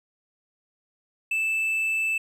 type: tone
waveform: triangle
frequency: 2637 Hz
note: E7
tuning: in tune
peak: -21 dBFS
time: 1.31-2.18 s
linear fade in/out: 5 ms
effects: none